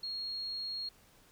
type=tone; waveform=sine; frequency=4284 Hz; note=C8; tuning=40 cents sharp; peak=-36 dBFS; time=0.03-0.89 s; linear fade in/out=5 ms; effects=pink hiss -63 dBFS RMS until 1.31 s